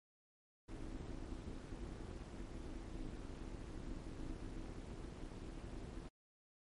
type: noise with amplitude modulation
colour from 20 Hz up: brown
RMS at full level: -44 dBFS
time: 0.68-6.09 s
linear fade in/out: 10 ms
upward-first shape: sine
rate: 292 Hz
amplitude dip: 85%
effects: MP3 48 kbps